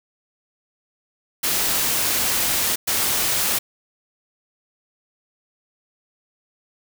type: noise bursts at uneven times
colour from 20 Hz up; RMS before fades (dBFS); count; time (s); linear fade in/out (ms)
white; -21; 2; 1.43-2.76 / 2.87-3.59; 10
effects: none